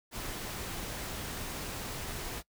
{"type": "noise", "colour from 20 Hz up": "pink", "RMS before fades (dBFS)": -39, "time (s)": [0.11, 2.43], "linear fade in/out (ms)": 50, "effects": ["noise-tail reverb RT60 0.1 s tail -23 dB re dry"]}